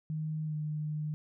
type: tone with pitch glide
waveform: sine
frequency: 155.56 to 152.09 Hz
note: D#3 to D#3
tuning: 0 to -39 cents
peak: -32 dBFS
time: 0.1-1.14 s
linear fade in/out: 0 ms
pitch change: -39 cents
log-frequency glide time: 0.45-0.55 s
effects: none